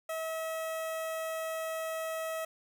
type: tone with notch filter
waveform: sawtooth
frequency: 644 Hz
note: E5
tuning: 41 cents flat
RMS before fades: -36 dBFS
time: 0.09-2.45 s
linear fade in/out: 5 ms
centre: 4500 Hz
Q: 1.3
effects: 11-bit